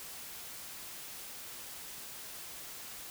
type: silence
effects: white hiss -46 dBFS RMS until 3.1 s